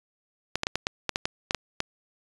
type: clicks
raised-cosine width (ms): 0.2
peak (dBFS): -8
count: 11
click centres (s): 0.556 / 0.634 / 0.669 / 0.756 / 0.869 / 1.093 / 1.159 / 1.255 / 1.509 / 1.547 / 1.804
effects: resampled to 22050 Hz